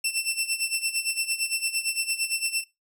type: tone with tremolo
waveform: 15% pulse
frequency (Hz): 2686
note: E7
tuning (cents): +32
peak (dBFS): -15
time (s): 0.04-2.64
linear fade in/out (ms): 5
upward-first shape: sine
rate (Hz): 8.8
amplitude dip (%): 80
effects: noise-tail reverb RT60 0.2 s tail -19 dB re dry